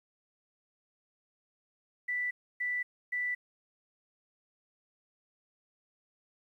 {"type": "tone bursts", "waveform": "sine", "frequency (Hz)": 1975, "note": "B6", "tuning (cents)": 0, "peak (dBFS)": -30, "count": 3, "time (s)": [2.08, 3.35], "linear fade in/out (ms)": 10, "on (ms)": 230, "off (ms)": 290, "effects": ["11-bit"]}